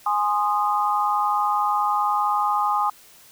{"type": "chord", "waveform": "sine", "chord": "Ab major", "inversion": "none", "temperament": "equal with one note detuned", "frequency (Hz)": [830.6, 1046.5, 1235.9], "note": ["Ab5", "C6", "Eb6"], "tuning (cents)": [0, 0, -12], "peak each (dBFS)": [-22, -25, -23], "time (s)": [0.06, 2.9], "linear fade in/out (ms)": 5, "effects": ["white hiss -50 dBFS RMS until 3.31 s"]}